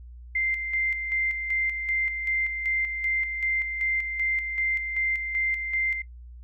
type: tone with tremolo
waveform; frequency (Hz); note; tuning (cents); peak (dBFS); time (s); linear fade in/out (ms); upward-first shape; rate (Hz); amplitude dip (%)
sine; 2089; C7; -3; -23; 0.35-6.02; 5; square; 2.6; 50
effects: noise-tail reverb RT60 0.1 s tail -17 dB re dry + added 60 Hz sine -41 dBFS peak until 6.43 s